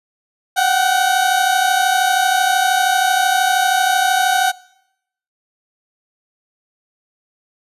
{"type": "tone pair together", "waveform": "30% pulse", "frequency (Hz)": [734, 766.9], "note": ["F#5", "G5"], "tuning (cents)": [-14, -38], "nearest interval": "minor second", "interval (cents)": 76, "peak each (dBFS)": -13, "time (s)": [0.56, 4.52], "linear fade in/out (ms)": 20, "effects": ["noise-tail reverb RT60 0.8 s tail -23 dB re dry", "resampled to 32000 Hz"]}